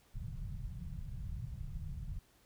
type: low-pass noise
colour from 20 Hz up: pink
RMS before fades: -42 dBFS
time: 0.14-2.19 s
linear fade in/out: 10 ms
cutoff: 170 Hz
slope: 48 dB/octave
effects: pink hiss -68 dBFS RMS until 2.45 s